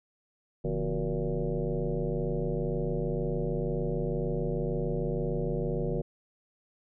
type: tone with frequency modulation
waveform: sine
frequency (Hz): 166.3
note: E3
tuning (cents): +16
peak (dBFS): -27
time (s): 0.64-6.02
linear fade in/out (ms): 10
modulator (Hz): 102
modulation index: 3.8
effects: none